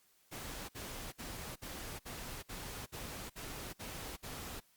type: noise bursts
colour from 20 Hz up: pink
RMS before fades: -45 dBFS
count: 10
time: 0.31-4.605 s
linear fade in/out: 20 ms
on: 380 ms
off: 55 ms
effects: white hiss -70 dBFS RMS until 4.76 s + Opus 48 kbps